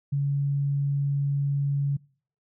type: tone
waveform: sine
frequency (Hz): 141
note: C#3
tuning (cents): +30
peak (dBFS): -22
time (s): 0.12-1.97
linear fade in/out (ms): 10
effects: noise-tail reverb RT60 0.5 s tail -25 dB re dry